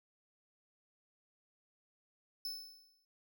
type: tone with exponential decay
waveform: 45% pulse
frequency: 5260 Hz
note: E8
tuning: 5 cents flat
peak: -37 dBFS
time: 2.45-3.05 s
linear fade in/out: 2 ms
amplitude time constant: 130 ms
effects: none